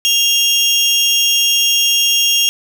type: tone pair together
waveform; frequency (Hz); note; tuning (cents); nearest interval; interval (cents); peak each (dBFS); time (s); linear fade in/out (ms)
30% pulse; 2794 / 3260; F7 / G#7; 0 / -33; minor third; 267; -11; 0.05-2.49; 0
effects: none